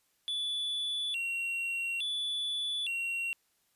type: tone with vibrato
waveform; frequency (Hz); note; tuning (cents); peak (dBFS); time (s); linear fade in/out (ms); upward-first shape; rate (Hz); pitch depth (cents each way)
triangle; 3078; G7; -32; -30; 0.28-3.33; 0; square; 0.58; 200
effects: white hiss -73 dBFS RMS until 3.75 s + resampled to 32000 Hz